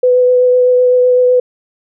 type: tone with vibrato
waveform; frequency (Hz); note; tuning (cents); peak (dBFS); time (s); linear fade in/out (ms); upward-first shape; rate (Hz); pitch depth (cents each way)
sine; 499.4; B4; +19; -6; 0.03-1.4; 5; triangle; 7.9; 14
effects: none